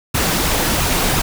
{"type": "noise with flanger", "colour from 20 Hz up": "pink", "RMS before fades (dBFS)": -17, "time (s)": [0.14, 1.22], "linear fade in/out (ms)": 10, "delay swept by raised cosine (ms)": [0.75, 6.55], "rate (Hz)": 2.9, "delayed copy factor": 0.5, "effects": []}